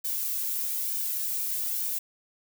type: noise with flanger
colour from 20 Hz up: violet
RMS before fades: -30 dBFS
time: 0.04-1.99 s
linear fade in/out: 10 ms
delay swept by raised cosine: 1.5 to 2.34 ms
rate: 1.1 Hz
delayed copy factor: -0.55
effects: none